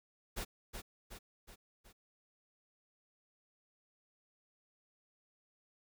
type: noise with echo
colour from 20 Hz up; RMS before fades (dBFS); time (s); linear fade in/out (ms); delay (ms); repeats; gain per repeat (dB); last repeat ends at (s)
pink; -40; 0.36-0.45; 20; 370; 4; -5; 1.93
effects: none